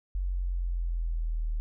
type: linear sweep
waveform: sine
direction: down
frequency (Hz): 46.28 to 38.89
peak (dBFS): -27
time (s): 0.15-1.6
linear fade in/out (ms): 0
effects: none